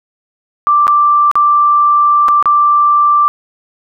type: tone with dropouts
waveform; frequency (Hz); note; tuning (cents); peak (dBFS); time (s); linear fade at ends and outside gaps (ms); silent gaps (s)
sine; 1176; D6; +2; -6; 0.67-3.28; 0; 0.869-0.879 / 1.314-1.355 / 2.283-2.287 / 2.426-2.457
effects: none